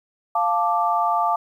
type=chord; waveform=sine; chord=D minor; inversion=first; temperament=equal; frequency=698.5 / 880 / 1174.7 Hz; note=F5 / A5 / D6; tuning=0 / 0 / 0 cents; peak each=-22 dBFS; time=0.35-1.36 s; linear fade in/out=5 ms; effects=9-bit